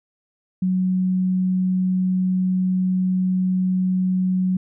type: tone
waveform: sine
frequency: 185 Hz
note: F#3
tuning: in tune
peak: -17 dBFS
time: 0.62-4.57 s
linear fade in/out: 5 ms
effects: none